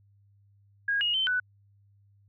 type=tone with pitch steps; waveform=sine; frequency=1636 / 2874 / 3086 / 1491 Hz; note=G#6 / F7 / G7 / F#6; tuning=-26 / +49 / -28 / +13 cents; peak=-24 dBFS; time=0.88-1.4 s; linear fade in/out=5 ms; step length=130 ms; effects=added 100 Hz sine -59 dBFS peak until 2.28 s